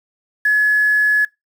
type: tone with quantisation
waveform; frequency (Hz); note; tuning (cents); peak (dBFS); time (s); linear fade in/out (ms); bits
sine; 1700; G#6; +40; -11; 0.45-1.25; 5; 6
effects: noise-tail reverb RT60 0.2 s tail -24 dB re dry